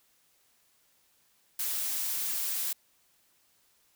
blue noise, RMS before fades -32 dBFS, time 1.59-2.73 s, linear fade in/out 5 ms, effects white hiss -68 dBFS RMS until 3.95 s

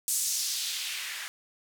blue noise with band-pass filter sweep, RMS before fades -32 dBFS, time 0.08-1.28 s, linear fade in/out 0 ms, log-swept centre 8300 to 1600 Hz, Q 1.6, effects none

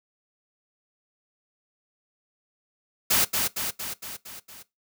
white noise with echo, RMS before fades -21 dBFS, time 3.1-3.25 s, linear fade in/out 10 ms, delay 230 ms, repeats 6, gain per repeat -4 dB, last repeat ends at 4.63 s, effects noise-tail reverb RT60 0.2 s tail -19 dB re dry

